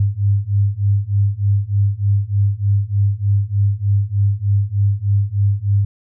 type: beating tone pair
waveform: sine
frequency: 99 / 102.3 Hz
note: G2 / G#2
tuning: +18 / -26 cents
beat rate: 3.3 Hz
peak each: -17 / -16 dBFS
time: 0-5.85 s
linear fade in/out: 5 ms
effects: none